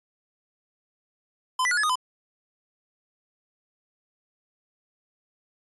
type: tone with pitch steps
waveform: square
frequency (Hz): 1022 / 1978 / 1446 / 1703 / 1237 / 1011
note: C6 / B6 / F#6 / G#6 / D#6 / B5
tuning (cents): -41 / +2 / -40 / +43 / -10 / +40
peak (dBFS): -22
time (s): 1.59-1.956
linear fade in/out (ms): 5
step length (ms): 61
effects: resampled to 24000 Hz